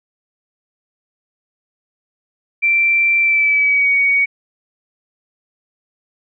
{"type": "tone with pitch glide", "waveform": "sine", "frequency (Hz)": [2349, 2244], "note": ["D7", "C#7"], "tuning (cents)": [0, 21], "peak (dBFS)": -11, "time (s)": [2.62, 4.26], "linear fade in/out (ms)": 20, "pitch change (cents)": -79, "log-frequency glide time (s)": [3.2, 3.93], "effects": []}